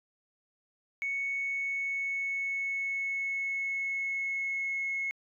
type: tone with pitch glide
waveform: sine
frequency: 2217 to 2179 Hz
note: C#7 to C#7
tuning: 0 to -30 cents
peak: -29 dBFS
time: 1.02-5.11 s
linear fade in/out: 0 ms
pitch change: -30 cents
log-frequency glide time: 1.33-4.87 s
effects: tanh soft clip ceiling -25 dBFS